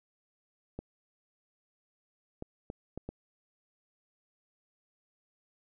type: clicks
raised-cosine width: 2 ms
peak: -25 dBFS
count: 5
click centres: 0.79 / 2.424 / 2.701 / 2.976 / 3.09 s
effects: none